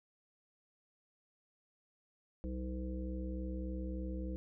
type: harmonic tone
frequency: 63.4 Hz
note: B1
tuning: 46 cents sharp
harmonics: 1 / 3 / 5 / 7 / 8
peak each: -39 / -44 / -45 / -57 / -49 dBFS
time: 2.44-4.36 s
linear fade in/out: 0 ms
effects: none